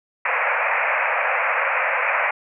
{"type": "band-pass noise", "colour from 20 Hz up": "white", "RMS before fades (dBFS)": -21, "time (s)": [0.25, 2.31], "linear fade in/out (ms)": 5, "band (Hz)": [500, 2500], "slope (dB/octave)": 96, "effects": []}